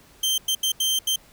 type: tone bursts at uneven times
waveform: sawtooth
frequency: 3136 Hz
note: G7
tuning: in tune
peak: -17 dBFS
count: 5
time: 0.23-0.38 / 0.48-0.55 / 0.63-0.72 / 0.8-0.99 / 1.07-1.16 s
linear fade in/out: 5 ms
effects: pink hiss -53 dBFS RMS until 1.32 s